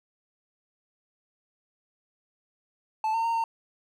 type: tone with pitch steps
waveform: triangle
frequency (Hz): 875 / 909 / 921 / 912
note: A5 / A#5 / A#5 / A#5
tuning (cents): -10 / -44 / -21 / -38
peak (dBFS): -22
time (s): 3.04-3.44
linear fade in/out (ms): 2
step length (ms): 100
effects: none